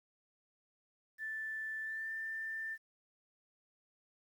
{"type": "tone with pitch glide", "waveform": "sine", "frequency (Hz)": [1761, 1783.5], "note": ["A6", "A6"], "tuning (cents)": [1, 23], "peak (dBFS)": -38, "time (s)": [1.18, 2.78], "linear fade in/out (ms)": 50, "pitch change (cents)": 22, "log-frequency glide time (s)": [1.82, 2.11], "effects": ["11-bit"]}